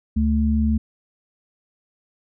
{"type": "tone pair together", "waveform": "sine", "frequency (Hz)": [73.42, 220], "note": ["D2", "A3"], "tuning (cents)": [0, 0], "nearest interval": "octave + perfect fifth", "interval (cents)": 1900, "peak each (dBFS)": -19, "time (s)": [0.16, 0.78], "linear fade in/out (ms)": 10, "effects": []}